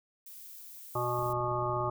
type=noise; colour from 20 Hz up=violet; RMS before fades=-48 dBFS; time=0.26-1.33 s; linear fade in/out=5 ms
type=harmonic tone; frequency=122.1 Hz; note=B2; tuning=19 cents flat; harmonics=1 / 3 / 5 / 7 / 9 / 10; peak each=-36 / -36 / -36 / -36 / -36 / -36 dBFS; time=0.95-1.9 s; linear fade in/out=5 ms
type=click train; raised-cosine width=5 ms; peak=-37 dBFS; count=20; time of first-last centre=1.19-1.878 s; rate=27.6 Hz
effects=none